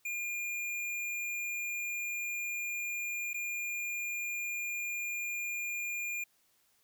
square tone with dropouts, 2413 Hz, D7, 46 cents sharp, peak -35 dBFS, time 0.05-6.24 s, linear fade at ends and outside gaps 5 ms, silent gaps 3.333-3.342 s, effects white hiss -71 dBFS RMS until 6.83 s

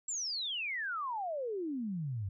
sine exponential sweep, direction down, 7690 to 91.6 Hz, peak -34 dBFS, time 0.08-2.29 s, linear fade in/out 5 ms, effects none

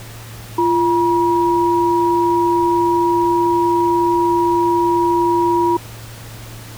sine tone pair together, 344.5 / 960 Hz, F4 / B5, -24 / -49 cents, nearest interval octave + tritone, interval 1775 cents, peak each -15 dBFS, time 0.58-5.77 s, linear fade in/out 5 ms, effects added 113 Hz sine -34 dBFS peak until 6.77 s + pink hiss -37 dBFS RMS until 6.77 s

